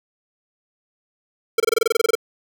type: tone bursts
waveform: square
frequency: 455 Hz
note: A#4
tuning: 42 cents flat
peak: -14 dBFS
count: 13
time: 1.58-2.153 s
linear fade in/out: 5 ms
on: 21 ms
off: 25 ms
effects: none